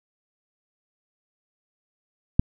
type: click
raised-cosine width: 5 ms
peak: -3 dBFS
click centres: 2.395 s
effects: none